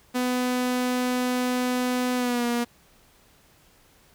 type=tone with pitch glide; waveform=sawtooth; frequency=249.9 to 238.6 Hz; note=B3 to A#3; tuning=+21 to +41 cents; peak=-19 dBFS; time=0.14-2.65 s; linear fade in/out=20 ms; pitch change=-80 cents; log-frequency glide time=2.16-2.46 s; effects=pink hiss -58 dBFS RMS until 4.14 s